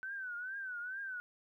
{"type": "tone with vibrato", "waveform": "sine", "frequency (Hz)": 1512, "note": "F#6", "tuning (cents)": 37, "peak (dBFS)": -39, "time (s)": [0.03, 1.2], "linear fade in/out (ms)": 0, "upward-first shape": "triangle", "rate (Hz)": 2.3, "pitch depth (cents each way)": 130, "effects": ["13-bit"]}